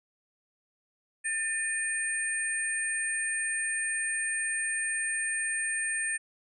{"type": "tone cluster", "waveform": "sine", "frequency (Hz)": [1789, 2456, 8740], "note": ["A6", "D#7", "C#9"], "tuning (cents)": [28, -23, -26], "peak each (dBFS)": [-31, -37, -32], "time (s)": [1.24, 6.18], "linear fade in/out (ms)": 20, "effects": []}